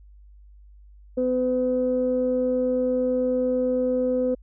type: tone pair together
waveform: sine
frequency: 253 / 506 Hz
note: B3 / B4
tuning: +42 / +42 cents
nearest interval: octave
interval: 1200 cents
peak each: -24 / -21 dBFS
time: 1.17-4.35 s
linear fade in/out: 10 ms
effects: tanh soft clip ceiling -13 dBFS + added 50 Hz sine -46 dBFS peak until 4.42 s